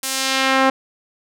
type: tone with band-pass filter sweep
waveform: sawtooth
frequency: 265.9 Hz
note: C4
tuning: 28 cents sharp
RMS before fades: -18 dBFS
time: 0.03-0.7 s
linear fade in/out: 5 ms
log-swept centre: 11000 to 1000 Hz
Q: 0.77
effects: none